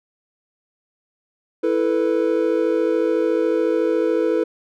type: chord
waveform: triangle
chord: E suspended fourth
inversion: none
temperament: equal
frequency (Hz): 329.6 / 440 / 493.9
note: E4 / A4 / B4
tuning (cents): 0 / 0 / 0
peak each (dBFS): -19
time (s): 1.63-4.44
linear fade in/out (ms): 10
effects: none